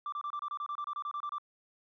sine tone bursts, 1174.7 Hz, D6, in tune, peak -32 dBFS, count 15, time 0.06-1.383 s, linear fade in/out 2 ms, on 63 ms, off 27 ms, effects tanh soft clip ceiling -32 dBFS

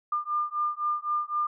sine beating tone pair, 1200 / 1203.9 Hz, D6 / D6, +37 / +43 cents, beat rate 3.9 Hz, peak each -29 / -29 dBFS, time 0.12-1.47 s, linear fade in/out 5 ms, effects none

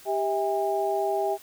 sine tone cluster, 394.5 / 648 / 810 Hz, G4 / E5 / G#5, +11 / -30 / -43 cents, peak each -27 / -28 / -28 dBFS, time 0.05-1.38 s, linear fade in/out 50 ms, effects white hiss -50 dBFS RMS until 1.42 s

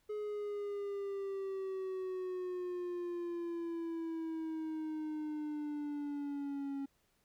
triangle exponential sweep, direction down, 423 to 275.2 Hz, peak -35 dBFS, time 0.09-6.86 s, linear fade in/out 10 ms, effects pink hiss -75 dBFS RMS until 7.24 s

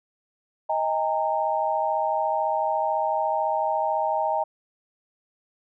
sine tone cluster, 629 / 805 / 919 Hz, D#5 / G5 / A#5, +19 / +46 / -25 cents, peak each -26 dBFS, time 0.69-4.44 s, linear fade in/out 10 ms, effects none

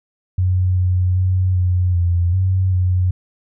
sine tone with pitch steps, 91.8 / 91.1 / 92.6 / 90.4 / 87.1 / 93.8 / 91.2 Hz, F#2 / F#2 / F#2 / F#2 / F2 / F#2 / F#2, -13 / -26 / +2 / -40 / -4 / +24 / -24 cents, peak -13 dBFS, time 0.38-3.11 s, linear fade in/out 5 ms, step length 390 ms, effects none

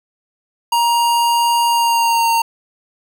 square tone with pitch glide, 941 to 920.6 Hz, A#5 to A#5, +16 to -22 cents, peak -13 dBFS, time 0.72-2.42 s, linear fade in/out 5 ms, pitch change -38 cents, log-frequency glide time 1.66-2.3 s, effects none

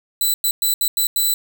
5% pulse tone bursts at uneven times, 3992 Hz, B7, 18 cents sharp, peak -8 dBFS, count 6, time 0.21-0.34 / 0.44-0.51 / 0.62-0.74 / 0.81-0.88 / 0.97-1.07 / 1.16-1.34 s, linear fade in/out 2 ms, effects none

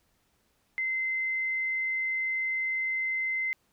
sine tone, 2067 Hz, C7, 22 cents flat, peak -27 dBFS, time 0.78-3.53 s, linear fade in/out 0 ms, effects pink hiss -71 dBFS RMS until 3.72 s

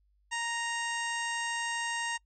harmonic tone with a mistuned harmonic, 932.3 Hz, A#5, in tune, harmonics 1 / 2 / 3 / 4 / 5 / 6 / 7 / 8 / 9, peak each -36 / -35 / -39 / -46 / -51 / -47 / -45 / -46 / -45 dBFS, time 0.31-2.18 s, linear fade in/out 20 ms, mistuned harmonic 8, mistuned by +18 cents, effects noise-tail reverb RT60 0.1 s tail -26 dB re dry + added 50 Hz sine -66 dBFS peak until 2.25 s

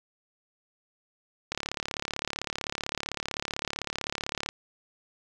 click train, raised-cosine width 0.2 ms, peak -13 dBFS, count 107, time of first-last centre 1.52-4.489 s, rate 35.7 Hz, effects none

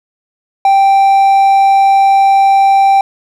triangle tone, 784 Hz, G5, in tune, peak -3 dBFS, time 0.65-3.01 s, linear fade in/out 2 ms, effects none

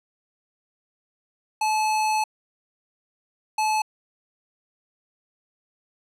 square tone bursts at uneven times, 863 Hz, A5, 34 cents flat, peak -21 dBFS, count 2, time 1.61-2.24 / 3.58-3.82 s, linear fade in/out 5 ms, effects low-pass 11000 Hz 12 dB/octave

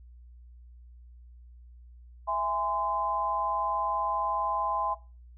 sine chord, E augmented, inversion none, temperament just, 659.3 / 824.1 / 1030.1 Hz, E5 / G#5 / B#5, 0 / -14 / -27 cents, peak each -33 / -32 / -29 dBFS, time 2.27-4.95 s, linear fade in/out 20 ms, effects noise-tail reverb RT60 0.3 s tail -17 dB re dry + added 60 Hz sine -48 dBFS peak until 5.37 s

